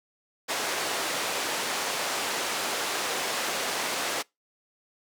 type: band-pass noise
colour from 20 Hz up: pink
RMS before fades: -30 dBFS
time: 0.48-4.23 s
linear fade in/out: 20 ms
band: 470 to 9300 Hz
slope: 12 dB/octave
effects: noise-tail reverb RT60 0.2 s tail -25 dB re dry